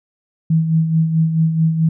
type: tone with tremolo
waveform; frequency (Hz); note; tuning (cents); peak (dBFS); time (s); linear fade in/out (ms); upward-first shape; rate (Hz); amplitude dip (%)
sine; 161.3; E3; -37; -10; 0.5-1.89; 5; sine; 4.6; 55
effects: none